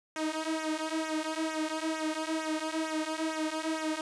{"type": "tone with flanger", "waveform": "sawtooth", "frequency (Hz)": 315.6, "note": "D#4", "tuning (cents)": 25, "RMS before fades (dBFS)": -33, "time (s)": [0.16, 4.01], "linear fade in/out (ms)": 2, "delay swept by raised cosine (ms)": [0.22, 3.72], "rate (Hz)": 2.2, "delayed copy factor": -0.85, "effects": ["resampled to 22050 Hz", "9-bit"]}